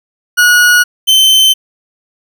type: tone pair in turn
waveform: 40% pulse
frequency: 1455 / 3083 Hz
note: F#6 / G7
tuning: -29 / -29 cents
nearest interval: octave + minor second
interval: 1300 cents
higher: second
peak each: -4 dBFS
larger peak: neither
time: 0.37-0.84 / 1.07-1.54 s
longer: neither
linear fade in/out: 20 ms
effects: none